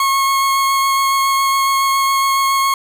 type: tone with vibrato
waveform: 40% pulse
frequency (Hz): 1090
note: C#6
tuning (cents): -29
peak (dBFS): -12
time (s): 0-2.74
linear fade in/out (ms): 2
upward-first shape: sine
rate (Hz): 7.2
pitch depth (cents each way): 9
effects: none